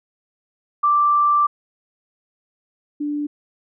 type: tone pair in turn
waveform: sine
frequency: 1174.7 / 293.7 Hz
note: D6 / D4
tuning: 0 / 0 cents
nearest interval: 2 octaves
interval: 2400 cents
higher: first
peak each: -13 / -21 dBFS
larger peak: first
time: 0.83-1.47 / 3-3.27 s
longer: first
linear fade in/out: 10 ms
effects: none